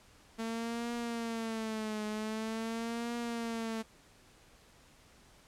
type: tone with vibrato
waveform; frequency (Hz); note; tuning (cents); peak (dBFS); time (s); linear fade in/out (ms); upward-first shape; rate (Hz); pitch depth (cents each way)
sawtooth; 224.6; A3; +36; -31; 0.38-3.83; 20; triangle; 0.45; 100
effects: pink hiss -61 dBFS RMS until 5.47 s + low-pass 10000 Hz 12 dB/octave